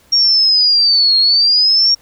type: linear two-way sweep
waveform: sine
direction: down then up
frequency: 5588 to 4231 to 5588 Hz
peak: -8 dBFS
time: 0.12-1.95 s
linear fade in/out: 10 ms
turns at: 1.18 s
effects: pink hiss -50 dBFS RMS until 2.01 s